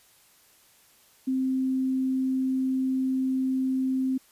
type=tone; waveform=sine; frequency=261.6 Hz; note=C4; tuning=in tune; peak=-23 dBFS; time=1.27-4.18 s; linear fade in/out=10 ms; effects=white hiss -59 dBFS RMS until 4.31 s + resampled to 32000 Hz